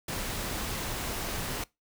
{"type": "noise", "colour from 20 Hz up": "pink", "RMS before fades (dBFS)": -34, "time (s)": [0.08, 1.64], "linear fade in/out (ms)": 5, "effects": ["noise-tail reverb RT60 0.2 s tail -22 dB re dry"]}